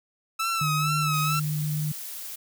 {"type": "tone with vibrato", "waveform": "sawtooth", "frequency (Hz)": 1306, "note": "E6", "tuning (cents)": -17, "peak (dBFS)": -21, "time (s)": [0.39, 1.4], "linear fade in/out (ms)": 10, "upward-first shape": "sine", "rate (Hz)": 2.2, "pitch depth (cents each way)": 63}
{"type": "tone", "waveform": "sine", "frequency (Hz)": 151.5, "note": "D#3", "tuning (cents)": -46, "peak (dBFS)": -25, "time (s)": [0.61, 1.92], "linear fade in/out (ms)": 5}
{"type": "noise", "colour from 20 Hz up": "blue", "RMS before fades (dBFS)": -37, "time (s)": [1.13, 2.36], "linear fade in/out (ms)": 10}
{"effects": []}